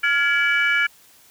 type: tone cluster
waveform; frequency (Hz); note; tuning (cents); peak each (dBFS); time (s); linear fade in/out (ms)
sine; 1404 / 1686 / 2299 / 2951; F6 / G#6 / D7 / F#7; +9 / +26 / -37 / -5; -21 / -20 / -20 / -28; 0.03-0.87; 10
effects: tanh soft clip ceiling -8 dBFS + white hiss -52 dBFS RMS until 1.3 s